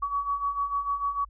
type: beating tone pair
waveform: sine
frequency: 1127 / 1133.7 Hz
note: C#6 / C#6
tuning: +28 / +39 cents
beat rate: 6.7 Hz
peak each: -32 / -27 dBFS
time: 0.02-1.25 s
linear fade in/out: 10 ms
effects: added 50 Hz sine -47 dBFS peak until 1.29 s